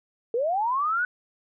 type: linear sweep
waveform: sine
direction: up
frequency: 443.3 to 1504 Hz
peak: -22 dBFS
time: 0.34-1.05 s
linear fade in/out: 2 ms
effects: none